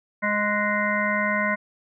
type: harmonic tone with a mistuned harmonic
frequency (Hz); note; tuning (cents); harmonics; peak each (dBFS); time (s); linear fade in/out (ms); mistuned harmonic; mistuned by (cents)
207.7; G#3; 0; 1 / 3 / 5 / 7 / 9 / 10; -28 / -28 / -28 / -28 / -28 / -28; 0.22-1.56; 20; 7; +27
effects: none